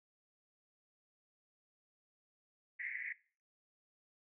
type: band-pass noise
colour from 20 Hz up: white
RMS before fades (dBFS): -43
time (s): 2.79-3.13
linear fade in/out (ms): 10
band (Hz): 1800 to 2200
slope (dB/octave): 96
effects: noise-tail reverb RT60 0.4 s tail -20 dB re dry